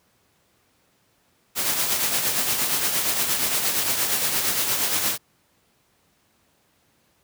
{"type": "noise with tremolo", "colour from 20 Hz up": "white", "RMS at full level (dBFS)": -21, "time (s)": [1.55, 5.18], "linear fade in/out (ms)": 50, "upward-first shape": "triangle", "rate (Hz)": 8.6, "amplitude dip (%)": 50, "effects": ["pink hiss -64 dBFS RMS until 7.23 s", "high-pass 80 Hz 12 dB/octave"]}